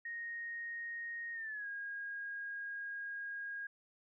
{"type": "tone with pitch glide", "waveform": "sine", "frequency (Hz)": [1864, 1632.1], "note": ["A#6", "G#6"], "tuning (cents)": [-1, -31], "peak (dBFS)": -40, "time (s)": [0.05, 3.67], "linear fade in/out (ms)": 5, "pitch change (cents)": -230, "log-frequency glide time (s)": [1.33, 1.67], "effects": []}